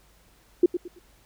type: tone with echo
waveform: sine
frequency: 352.6 Hz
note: F4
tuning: 17 cents sharp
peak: -12 dBFS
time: 0.63-0.66 s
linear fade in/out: 5 ms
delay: 110 ms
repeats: 3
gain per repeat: -11 dB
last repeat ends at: 0.99 s
effects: added 50 Hz sine -60 dBFS peak until 1.25 s + pink hiss -60 dBFS RMS until 1.25 s